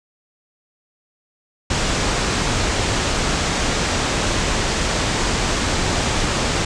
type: low-pass noise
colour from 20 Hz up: pink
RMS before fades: -20 dBFS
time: 1.7-6.65 s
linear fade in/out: 5 ms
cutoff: 8200 Hz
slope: 48 dB/octave
effects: none